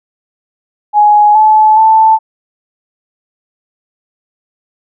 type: tone with pitch steps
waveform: sine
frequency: 836 / 863 / 881 Hz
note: G#5 / A5 / A5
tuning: +11 / -34 / +2 cents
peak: -3 dBFS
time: 0.93-2.19 s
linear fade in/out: 50 ms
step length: 420 ms
effects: none